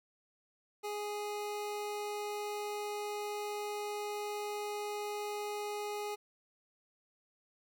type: tone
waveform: 25% pulse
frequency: 415.3 Hz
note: G#4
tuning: in tune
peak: -33 dBFS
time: 0.83-6.16 s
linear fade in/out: 20 ms
effects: none